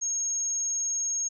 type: tone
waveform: sine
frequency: 6530 Hz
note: G#8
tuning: 30 cents flat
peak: -26 dBFS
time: 0.01-1.29 s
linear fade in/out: 20 ms
effects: none